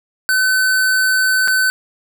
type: tone with dropouts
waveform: square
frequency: 1519 Hz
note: F#6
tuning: 45 cents sharp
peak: -13 dBFS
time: 0.29-1.7 s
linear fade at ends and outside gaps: 0 ms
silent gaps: 1.476-1.481 s
effects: none